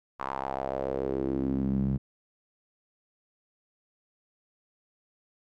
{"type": "tone with band-pass filter sweep", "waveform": "sawtooth", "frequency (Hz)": 67, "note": "C2", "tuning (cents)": 42, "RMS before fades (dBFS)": -30, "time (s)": [0.19, 1.98], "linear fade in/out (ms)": 20, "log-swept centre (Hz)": [1100, 160], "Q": 3.5, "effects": []}